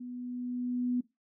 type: tone with level ramp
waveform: sine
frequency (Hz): 246.9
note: B3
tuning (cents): 0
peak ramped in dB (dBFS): -39 to -26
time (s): 0-1.01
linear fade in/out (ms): 10
effects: noise-tail reverb RT60 0.2 s tail -18 dB re dry